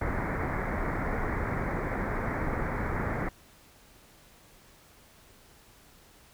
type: low-pass noise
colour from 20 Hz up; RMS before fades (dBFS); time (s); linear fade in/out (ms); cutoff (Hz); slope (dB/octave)
pink; -31; 0.01-3.29; 5; 2200; 96
effects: pink hiss -57 dBFS RMS until 6.33 s